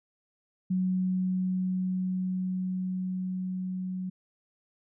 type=tone with level ramp; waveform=sine; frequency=185 Hz; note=F#3; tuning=in tune; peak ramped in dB=-24 to -31 dBFS; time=0.7-4.1 s; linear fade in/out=10 ms; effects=none